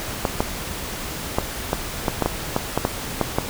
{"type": "clicks", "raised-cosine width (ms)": 1, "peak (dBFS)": -4, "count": 12, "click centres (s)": [0.252, 0.405, 1.385, 1.731, 2.082, 2.223, 2.26, 2.564, 2.776, 2.851, 3.213, 3.385], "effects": ["pink hiss -30 dBFS RMS until 3.49 s"]}